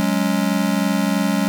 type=chord; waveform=square; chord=F# suspended second; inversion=none; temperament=just; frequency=185 / 208.1 / 277.5 Hz; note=F#3 / G#3 / C#4; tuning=0 / +4 / +2 cents; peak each=-22 / -21 / -23 dBFS; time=0-1.48 s; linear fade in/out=0 ms; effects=none